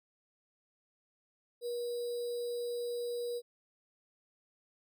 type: tone with sample-and-hold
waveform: sine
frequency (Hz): 480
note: B4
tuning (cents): -49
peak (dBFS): -34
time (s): 1.61-3.42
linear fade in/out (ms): 50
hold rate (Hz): 4410
effects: none